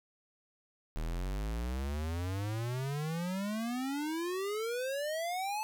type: exponential sweep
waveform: square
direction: up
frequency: 38 to 876 Hz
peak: -34 dBFS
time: 0.96-5.63 s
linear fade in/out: 0 ms
effects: none